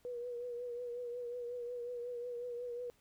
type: tone with vibrato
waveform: sine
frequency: 484.4 Hz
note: B4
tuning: 34 cents flat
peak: -39 dBFS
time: 0.05-2.9 s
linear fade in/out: 0 ms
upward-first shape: triangle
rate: 5.5 Hz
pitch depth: 45 cents each way
effects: pink hiss -71 dBFS RMS until 3 s